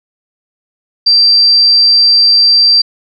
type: tone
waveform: sine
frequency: 4699 Hz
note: D8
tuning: in tune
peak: -4 dBFS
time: 1.06-2.82 s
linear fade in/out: 10 ms
effects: none